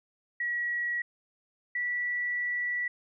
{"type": "tone pair in turn", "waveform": "sine", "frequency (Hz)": [1921, 1953.4], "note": ["B6", "B6"], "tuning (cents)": [-48, -20], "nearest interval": "unison", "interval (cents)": 28, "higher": "second", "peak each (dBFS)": -28, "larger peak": "neither", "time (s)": [[0.4, 1.02], [1.75, 2.88]], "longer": "second", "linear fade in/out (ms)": 5, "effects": []}